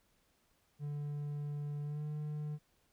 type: tone with pitch glide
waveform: triangle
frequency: 146.2 to 150.14 Hz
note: D3 to D3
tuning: -7 to +39 cents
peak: -35 dBFS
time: 0.79-2.59 s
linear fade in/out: 50 ms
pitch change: +46 cents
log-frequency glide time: 1.83-2.03 s
effects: pink hiss -74 dBFS RMS until 2.92 s